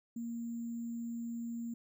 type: tone with sample-and-hold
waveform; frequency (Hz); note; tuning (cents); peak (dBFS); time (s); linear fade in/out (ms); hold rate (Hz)
sine; 233.1; A#3; 0; -37; 0.16-1.74; 5; 7350
effects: none